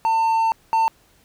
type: tone pair in turn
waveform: triangle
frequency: 899 / 899 Hz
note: A5 / A5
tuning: +37 / +37 cents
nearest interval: unison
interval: 0 cents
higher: neither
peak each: -14 / -13 dBFS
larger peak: second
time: 0.05-0.52 / 0.73-0.88 s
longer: first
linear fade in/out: 0 ms
effects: pink hiss -57 dBFS RMS until 1.24 s